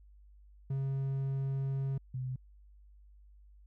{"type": "tone pair in turn", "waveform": ["triangle", "sine"], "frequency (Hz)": [135.7, 128.59], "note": ["C#3", "C3"], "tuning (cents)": [-36, -30], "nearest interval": "minor second", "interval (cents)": 94, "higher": "first", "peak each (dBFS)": [-29, -34], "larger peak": "first", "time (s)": [[0.7, 1.98], [2.14, 2.36]], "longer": "first", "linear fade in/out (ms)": 5, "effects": ["added 50 Hz sine -55 dBFS peak until 3.66 s"]}